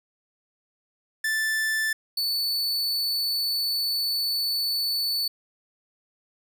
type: tone pair in turn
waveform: 45% pulse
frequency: 1760 / 4475 Hz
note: A6 / C#8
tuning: 0 / +16 cents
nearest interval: octave + major third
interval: 1616 cents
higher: second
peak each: -23 dBFS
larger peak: neither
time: 1.24-1.93 / 2.17-5.28 s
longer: second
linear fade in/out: 5 ms
effects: none